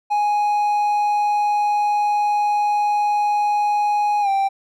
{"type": "tone with pitch glide", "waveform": "triangle", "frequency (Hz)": [830.6, 784.4], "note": ["G#5", "G5"], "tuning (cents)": [0, 1], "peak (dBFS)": -14, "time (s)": [0.1, 4.49], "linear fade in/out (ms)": 20, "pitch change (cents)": -99, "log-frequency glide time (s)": [4.21, 4.29], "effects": []}